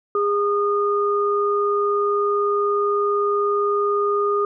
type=tone pair together; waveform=sine; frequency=408.7 / 1224.7 Hz; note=G#4 / D#6; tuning=-28 / -28 cents; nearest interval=octave + perfect fifth; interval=1900 cents; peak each=-19 / -21 dBFS; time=0.15-4.45 s; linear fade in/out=2 ms; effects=none